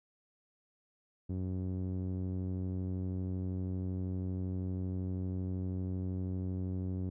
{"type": "tone with low-pass filter", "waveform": "sawtooth", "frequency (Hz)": 92.7, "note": "F#2", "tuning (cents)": 4, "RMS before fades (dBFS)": -36, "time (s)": [1.29, 7.1], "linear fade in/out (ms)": 10, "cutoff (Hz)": 300, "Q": 1.2, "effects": []}